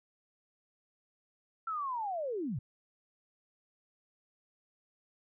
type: linear sweep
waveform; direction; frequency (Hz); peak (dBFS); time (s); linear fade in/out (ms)
sine; down; 1353 to 101.8; -33; 1.67-2.59; 5
effects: none